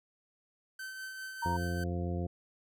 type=tone with tremolo; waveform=45% pulse; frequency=1539 Hz; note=G6; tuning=32 cents flat; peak=-39 dBFS; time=0.79-1.84 s; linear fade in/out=5 ms; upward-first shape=triangle; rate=5 Hz; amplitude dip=40%
type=tone; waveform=sine; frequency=932.3 Hz; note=A#5; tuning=in tune; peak=-31 dBFS; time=1.42-1.57 s; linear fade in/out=10 ms
type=harmonic tone; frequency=87.31 Hz; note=F2; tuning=in tune; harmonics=1 / 2 / 3 / 4 / 5 / 6 / 8; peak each=-34 / -37 / -44 / -41 / -48 / -44 / -46 dBFS; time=1.45-2.27 s; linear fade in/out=10 ms
effects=none